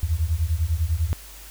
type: beating tone pair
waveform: sine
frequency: 76.1 / 86.1 Hz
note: D#2 / F2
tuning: -38 / -24 cents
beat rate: 10 Hz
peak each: -23 dBFS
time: 0.03-1.13 s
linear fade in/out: 0 ms
effects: added 50 Hz sine -43 dBFS peak until 1.5 s + white hiss -44 dBFS RMS until 1.5 s